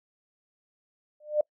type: tone with exponential growth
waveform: sine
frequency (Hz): 601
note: D5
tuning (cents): +40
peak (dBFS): -17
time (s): 1.2-1.41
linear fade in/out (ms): 5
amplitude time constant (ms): 45
effects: noise-tail reverb RT60 0.1 s tail -26 dB re dry